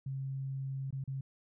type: tone with dropouts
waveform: sine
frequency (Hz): 134.9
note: C#3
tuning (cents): -47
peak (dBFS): -35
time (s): 0.06-1.21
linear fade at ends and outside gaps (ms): 5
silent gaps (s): 0.907-0.926 / 1.04-1.076
effects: none